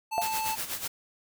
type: tone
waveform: square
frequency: 880 Hz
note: A5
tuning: in tune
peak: -30 dBFS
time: 0.11-0.56 s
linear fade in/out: 20 ms
type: tone with exponential decay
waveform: sine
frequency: 698.5 Hz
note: F5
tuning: in tune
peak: -20 dBFS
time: 0.18-0.29 s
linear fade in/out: 0 ms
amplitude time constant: 22 ms
type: noise with tremolo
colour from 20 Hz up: white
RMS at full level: -32 dBFS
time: 0.21-0.88 s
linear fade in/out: 10 ms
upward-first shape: sine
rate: 8.1 Hz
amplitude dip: 70%
effects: none